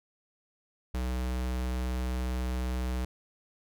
square tone, 62.7 Hz, B1, 27 cents sharp, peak -30 dBFS, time 0.94-3.05 s, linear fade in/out 5 ms, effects none

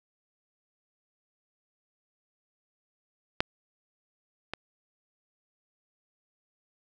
clicks, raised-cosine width 0.3 ms, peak -7 / -17 dBFS, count 2, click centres 3.405 / 4.536 s, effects none

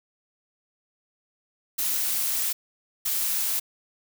blue noise bursts at uneven times, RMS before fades -26 dBFS, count 2, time 1.78-2.53 / 3.05-3.6 s, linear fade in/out 10 ms, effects none

